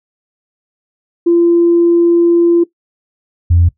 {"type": "tone pair in turn", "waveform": "sine", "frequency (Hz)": [342, 86.02], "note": ["F4", "F2"], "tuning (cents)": [-36, -26], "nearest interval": "2 octaves", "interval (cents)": 2390, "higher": "first", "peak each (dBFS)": -5, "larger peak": "neither", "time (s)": [[1.26, 2.64], [3.5, 3.69]], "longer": "first", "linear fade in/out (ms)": 10, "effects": ["noise-tail reverb RT60 0.1 s tail -18 dB re dry", "tanh soft clip ceiling -1 dBFS"]}